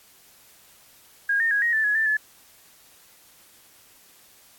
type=tone with pitch steps; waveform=sine; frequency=1631 / 1826 / 1653 / 1879 / 1761 / 1684 / 1774 / 1721 Hz; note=G#6 / A#6 / G#6 / A#6 / A6 / G#6 / A6 / A6; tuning=-32 / -36 / -9 / +13 / +1 / +24 / +14 / -39 cents; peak=-19 dBFS; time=1.29-2.17 s; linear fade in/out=5 ms; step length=110 ms; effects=white hiss -54 dBFS RMS until 4.58 s + AAC 64 kbps